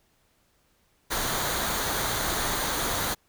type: noise with comb filter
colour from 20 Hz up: pink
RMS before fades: -28 dBFS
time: 1.1-3.15 s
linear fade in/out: 20 ms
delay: 0.38 ms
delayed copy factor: -0.5
effects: pink hiss -67 dBFS RMS until 3.28 s